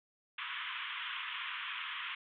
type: band-pass noise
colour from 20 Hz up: white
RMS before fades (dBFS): -41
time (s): 0.38-2.15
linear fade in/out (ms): 5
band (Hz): 980 to 3400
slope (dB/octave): 96
effects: none